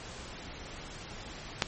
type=click; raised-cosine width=0.2 ms; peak=-7 dBFS; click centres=1.622 s; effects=pink hiss -44 dBFS RMS until 1.67 s + MP3 32 kbps